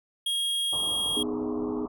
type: tone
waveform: square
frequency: 3269 Hz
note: G#7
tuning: 28 cents flat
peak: -26 dBFS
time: 0.26-1.23 s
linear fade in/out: 5 ms
type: low-pass noise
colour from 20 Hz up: white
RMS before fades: -41 dBFS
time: 0.72-1.88 s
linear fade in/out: 10 ms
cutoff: 1200 Hz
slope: 96 dB/octave
type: chord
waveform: sine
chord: G# minor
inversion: first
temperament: just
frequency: 249.2 / 311.5 / 415.3 Hz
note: B3 / D#4 / G#4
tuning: +16 / +2 / 0 cents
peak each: -32 dBFS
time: 1.16-1.86 s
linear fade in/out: 10 ms
effects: none